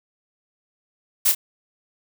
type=noise with echo; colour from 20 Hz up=blue; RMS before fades=-17 dBFS; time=1.25-1.32 s; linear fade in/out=10 ms; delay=30 ms; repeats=1; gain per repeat=-8 dB; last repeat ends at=1.35 s; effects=none